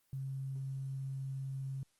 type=tone with quantisation; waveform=sine; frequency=134.7 Hz; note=C#3; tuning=49 cents flat; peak=-37 dBFS; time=0.13-1.83 s; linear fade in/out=0 ms; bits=11; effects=white hiss -75 dBFS RMS until 1.99 s + Opus 24 kbps